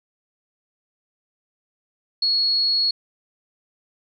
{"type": "tone", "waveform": "sine", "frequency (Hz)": 4338, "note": "C#8", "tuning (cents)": -38, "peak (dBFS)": -17, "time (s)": [2.22, 2.91], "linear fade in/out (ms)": 5, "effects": []}